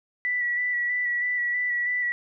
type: tone with vibrato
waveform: sine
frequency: 1958 Hz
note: B6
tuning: 15 cents flat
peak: -23 dBFS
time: 0.25-2.12 s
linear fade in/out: 0 ms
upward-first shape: square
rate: 3.1 Hz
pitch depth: 18 cents each way
effects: none